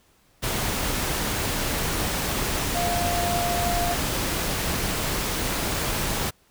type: tone in noise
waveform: sine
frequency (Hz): 698.5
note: F5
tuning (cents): 0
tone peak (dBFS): -25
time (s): 2.74-3.95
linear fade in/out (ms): 20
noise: pink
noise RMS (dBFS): -26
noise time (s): 0.42-6.31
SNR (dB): -2
effects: pink hiss -61 dBFS RMS until 6.5 s